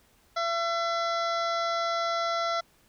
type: harmonic tone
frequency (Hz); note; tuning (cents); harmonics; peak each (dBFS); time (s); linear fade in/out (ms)
675; E5; +41; 1 / 2 / 3 / 5 / 6 / 7 / 8 / 9; -29 / -29 / -38 / -41 / -41 / -46 / -44 / -48; 0.36-2.61; 10
effects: pink hiss -63 dBFS RMS until 2.88 s